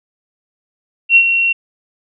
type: tone with ADSR envelope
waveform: sine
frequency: 2732 Hz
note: F7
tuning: 39 cents flat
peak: -3 dBFS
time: 1.09-1.53 s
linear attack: 69 ms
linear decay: 70 ms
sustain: -8 dB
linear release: 11 ms
effects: none

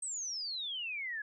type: exponential sweep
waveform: sine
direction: down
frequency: 8372 to 1661.2 Hz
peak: -36 dBFS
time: 0.02-1.22 s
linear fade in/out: 5 ms
effects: none

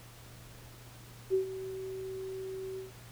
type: tone with ADSR envelope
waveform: sine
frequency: 380.3 Hz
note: F#4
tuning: 48 cents sharp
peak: -23 dBFS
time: 1.3-2.92 s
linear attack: 40 ms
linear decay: 110 ms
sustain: -14 dB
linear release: 140 ms
effects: added 119 Hz sine -52 dBFS peak until 3.11 s + pink hiss -54 dBFS RMS until 3.11 s

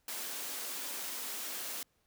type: high-pass noise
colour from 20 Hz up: white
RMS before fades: -40 dBFS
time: 0.08-1.83 s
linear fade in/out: 2 ms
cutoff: 210 Hz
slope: 48 dB/octave
effects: pink hiss -75 dBFS RMS until 2.06 s

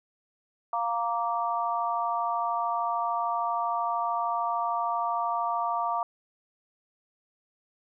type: harmonic tone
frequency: 233.1 Hz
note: A#3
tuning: in tune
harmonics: 3 / 4 / 5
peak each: -30 / -30 / -30 dBFS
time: 0.73-6.03 s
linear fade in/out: 2 ms
effects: none

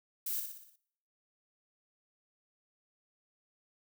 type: noise with echo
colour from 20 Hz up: violet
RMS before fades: -36 dBFS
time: 0.26-0.4 s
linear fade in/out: 5 ms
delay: 60 ms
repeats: 6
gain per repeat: -5 dB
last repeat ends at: 0.76 s
effects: noise-tail reverb RT60 0.7 s tail -22 dB re dry

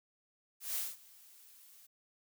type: noise with ADSR envelope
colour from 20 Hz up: blue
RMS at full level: -35 dBFS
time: 0.6-1.87 s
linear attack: 160 ms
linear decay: 200 ms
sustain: -24 dB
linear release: 14 ms
effects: none

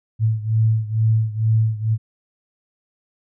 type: beating tone pair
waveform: sine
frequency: 110 / 112.2 Hz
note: A2 / A2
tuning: 0 / +34 cents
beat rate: 2.2 Hz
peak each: -17 / -20 dBFS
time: 0.19-1.98 s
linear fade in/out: 50 ms
effects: none

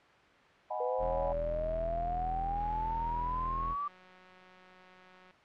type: chord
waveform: sine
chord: G# minor seventh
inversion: second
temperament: equal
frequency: 622.3 / 740 / 830.6 / 987.8 Hz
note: D#5 / F#5 / G#5 / B5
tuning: 0 / 0 / 0 / 0 cents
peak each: -38 / -38 / -39 / -41 dBFS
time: 0.7-1.33 s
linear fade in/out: 10 ms
type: exponential sweep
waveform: sine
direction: up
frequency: 491.3 to 1174.7 Hz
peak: -32 dBFS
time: 0.8-3.88 s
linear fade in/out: 5 ms
type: tone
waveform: 40% pulse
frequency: 41.2 Hz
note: E1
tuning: in tune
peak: -36 dBFS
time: 0.98-3.76 s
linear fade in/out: 50 ms
type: click train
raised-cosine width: 0.2 ms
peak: -38 dBFS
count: 505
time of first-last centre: 2.57-5.309 s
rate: 184 Hz
effects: white hiss -59 dBFS RMS until 5.44 s + low-pass 2000 Hz 12 dB/octave

